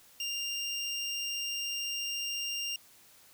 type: tone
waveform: 25% pulse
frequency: 2794 Hz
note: F7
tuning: in tune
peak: -29 dBFS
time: 0.2-2.76 s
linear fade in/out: 2 ms
effects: white hiss -59 dBFS RMS until 3.33 s